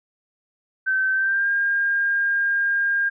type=tone with pitch glide; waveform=sine; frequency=1541 to 1610.2 Hz; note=G6 to G6; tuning=-30 to +46 cents; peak=-18 dBFS; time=0.86-3.1 s; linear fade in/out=20 ms; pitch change=+76 cents; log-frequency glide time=1.12-1.49 s; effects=none